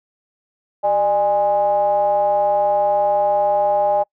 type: ring-modulated tone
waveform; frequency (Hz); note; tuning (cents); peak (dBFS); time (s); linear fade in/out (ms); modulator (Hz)
triangle; 110; A2; 0; -9; 0.83-4.04; 20; 713
effects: noise-tail reverb RT60 0.1 s tail -26 dB re dry